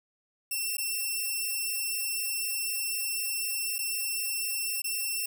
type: tone with dropouts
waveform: 5% pulse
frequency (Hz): 2696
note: E7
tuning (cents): +38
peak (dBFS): -20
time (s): 0.51-5.26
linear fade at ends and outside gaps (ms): 5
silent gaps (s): 0.77-0.781 / 3.783-3.788 / 4.82-4.841
effects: none